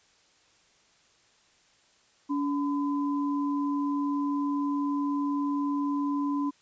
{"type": "tone pair together", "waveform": "sine", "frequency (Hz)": [284.8, 1012], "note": ["C#4", "B5"], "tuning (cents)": [47, 42], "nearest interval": "octave + minor seventh", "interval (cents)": 2195, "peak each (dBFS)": [-26, -34], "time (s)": [2.29, 6.51], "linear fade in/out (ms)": 20, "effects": ["white hiss -63 dBFS RMS until 6.61 s", "resampled to 16000 Hz"]}